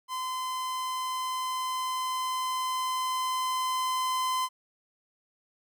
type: tone with level ramp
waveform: 45% pulse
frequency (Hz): 1027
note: C6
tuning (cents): -33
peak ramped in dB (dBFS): -31 to -26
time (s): 0.08-4.49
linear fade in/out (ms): 50
effects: none